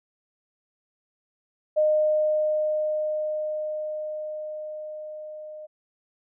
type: tone with level ramp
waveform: sine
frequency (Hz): 613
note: D#5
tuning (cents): -26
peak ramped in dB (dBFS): -17 to -37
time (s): 1.76-5.67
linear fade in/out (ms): 20
effects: none